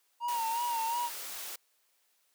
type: tone with vibrato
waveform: triangle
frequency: 932.3 Hz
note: A#5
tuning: in tune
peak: -28 dBFS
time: 0.2-1.1 s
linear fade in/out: 50 ms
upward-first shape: sine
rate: 2.8 Hz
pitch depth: 61 cents each way
type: noise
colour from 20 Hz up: white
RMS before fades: -41 dBFS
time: 0.28-1.56 s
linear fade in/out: 5 ms
effects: white hiss -72 dBFS RMS until 2.34 s + high-pass 400 Hz 12 dB/octave